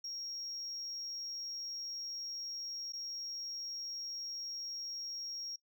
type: tone with dropouts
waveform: sine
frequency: 5588 Hz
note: F8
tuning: in tune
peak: -38 dBFS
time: 0.04-5.56 s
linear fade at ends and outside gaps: 5 ms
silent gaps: 2.923-2.933 s
effects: noise-tail reverb RT60 0.1 s tail -23 dB re dry + tanh soft clip ceiling -37 dBFS